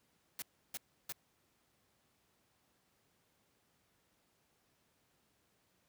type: noise bursts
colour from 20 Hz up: white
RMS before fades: -42 dBFS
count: 3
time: 0.39-1.123 s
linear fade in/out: 2 ms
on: 31 ms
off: 320 ms
effects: pink hiss -75 dBFS RMS until 5.88 s + high-pass 80 Hz 12 dB/octave